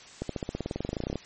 accelerating click train, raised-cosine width 2 ms, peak -17 dBFS, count 21, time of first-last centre 0.22-1.157 s, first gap 73 ms, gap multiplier 0.95, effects white hiss -49 dBFS RMS until 1.25 s + MP3 32 kbps

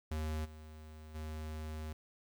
square tone with level steps, 77.78 Hz, D#2, in tune, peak -36 / -50 / -41 dBFS, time 0.11-1.93 s, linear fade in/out 5 ms, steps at 0.44 / 1.14 s, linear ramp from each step 20 ms, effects 12-bit

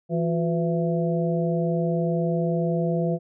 harmonic tone with a mistuned harmonic, 167.2 Hz, E3, 25 cents sharp, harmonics 1 / 2 / 3 / 4, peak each -23 / -29 / -28 / -30 dBFS, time 0.09-3.19 s, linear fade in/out 50 ms, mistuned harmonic 2, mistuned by +110 cents, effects none

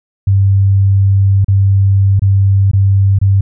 sine tone with dropouts, 98 Hz, G2, in tune, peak -6 dBFS, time 0.27-3.41 s, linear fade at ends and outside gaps 5 ms, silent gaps 1.446-1.482 / 2.195-2.219 / 2.714-2.733 / 3.188-3.214 s, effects none

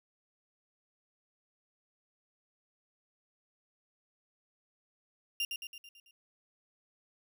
35% pulse tone with echo, 2794 Hz, F7, in tune, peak -29 dBFS, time 5.4-5.45 s, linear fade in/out 2 ms, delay 110 ms, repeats 6, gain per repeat -5 dB, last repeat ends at 6.11 s, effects none

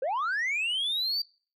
sine linear sweep, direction up, 484.7 to 4699 Hz, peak -24 dBFS, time 0.02-1.22 s, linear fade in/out 5 ms, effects noise-tail reverb RT60 0.4 s tail -25 dB re dry + tanh soft clip ceiling -25 dBFS

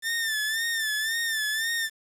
sawtooth tone with vibrato, 1781 Hz, A6, 21 cents sharp, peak -22 dBFS, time 0.02-1.9 s, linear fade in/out 50 ms, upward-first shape sine, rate 1.9 Hz, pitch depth 69 cents each way, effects resampled to 32000 Hz + 8-bit

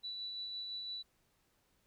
sine tone with tremolo, 3954 Hz, B7, 1 cent sharp, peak -39 dBFS, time 0.03-1.03 s, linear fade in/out 20 ms, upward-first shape sine, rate 5.9 Hz, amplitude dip 25%, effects pink hiss -75 dBFS RMS until 1.86 s

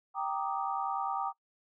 sine chord, Eb major seventh, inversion first, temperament equal, 784 / 932.3 / 1174.7 / 1244.5 Hz, G5 / Bb5 / D6 / Eb6, 0 / 0 / 0 / 0 cents, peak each -34 / -37 / -37 / -39 dBFS, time 0.14-1.33 s, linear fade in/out 50 ms, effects noise-tail reverb RT60 0.1 s tail -20 dB re dry

